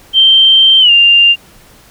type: tone with pitch glide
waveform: sine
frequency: 3136 to 2794 Hz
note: G7 to F7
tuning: 0 to 0 cents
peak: -3 dBFS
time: 0.13-1.36 s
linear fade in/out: 50 ms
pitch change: -200 cents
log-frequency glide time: 0.8-0.91 s
effects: pink hiss -42 dBFS RMS until 1.9 s